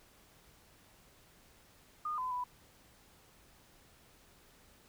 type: tone with pitch steps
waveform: sine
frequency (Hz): 1222 / 1015 / 991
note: D#6 / B5 / B5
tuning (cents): -32 / +47 / +6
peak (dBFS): -34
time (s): 2.05-2.44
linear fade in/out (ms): 5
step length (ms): 130
effects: pink hiss -63 dBFS RMS until 4.88 s